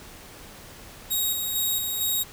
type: tone with tremolo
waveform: 5% pulse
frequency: 3784 Hz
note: A#7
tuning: 25 cents sharp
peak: -15 dBFS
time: 1.1-2.24 s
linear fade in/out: 20 ms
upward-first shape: square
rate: 2.2 Hz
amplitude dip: 35%
effects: pink hiss -45 dBFS RMS until 2.32 s